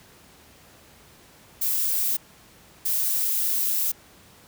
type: noise bursts at uneven times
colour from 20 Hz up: violet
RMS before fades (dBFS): -24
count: 2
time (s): 1.61-2.17 / 2.85-3.92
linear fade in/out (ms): 10
effects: pink hiss -52 dBFS RMS until 4.47 s + high-pass 60 Hz 12 dB/octave